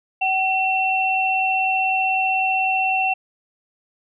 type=tone pair together; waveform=sine; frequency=760 / 2708 Hz; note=F#5 / E7; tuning=+46 / +46 cents; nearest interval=octave + minor seventh; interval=2200 cents; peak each=-20 dBFS; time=0.21-3.14 s; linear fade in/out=10 ms; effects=none